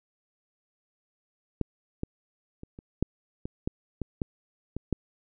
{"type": "clicks", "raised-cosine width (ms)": 3, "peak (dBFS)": [-13, -17, -28, -30, -11, -21, -15, -18, -15, -20, -13], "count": 11, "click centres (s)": [1.613, 2.034, 2.634, 2.789, 3.026, 3.455, 3.675, 4.017, 4.218, 4.766, 4.927], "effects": []}